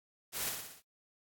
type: noise with echo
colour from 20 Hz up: white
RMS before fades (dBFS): -37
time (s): 0.32-0.53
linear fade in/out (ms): 50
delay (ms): 59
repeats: 5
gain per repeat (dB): -4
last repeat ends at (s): 0.825
effects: AAC 64 kbps